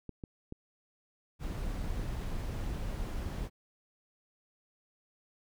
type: clicks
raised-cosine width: 3 ms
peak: -28 dBFS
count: 6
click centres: 0.093 / 0.238 / 0.524 / 1.523 / 1.841 / 1.995 s
type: noise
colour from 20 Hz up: brown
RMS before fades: -36 dBFS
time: 1.39-3.5 s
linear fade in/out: 50 ms
effects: none